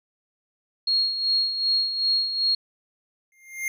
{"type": "tone with tremolo", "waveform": "sine", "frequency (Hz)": 4284, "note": "C8", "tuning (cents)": 40, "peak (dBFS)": -18, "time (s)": [0.87, 2.55], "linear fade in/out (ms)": 5, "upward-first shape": "sine", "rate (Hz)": 2.6, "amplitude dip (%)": 60}
{"type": "tone with exponential growth", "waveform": "square", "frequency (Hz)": 2113, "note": "C7", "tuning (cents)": 16, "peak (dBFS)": -23, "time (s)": [3.32, 3.68], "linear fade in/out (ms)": 1, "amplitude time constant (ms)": 78}
{"effects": []}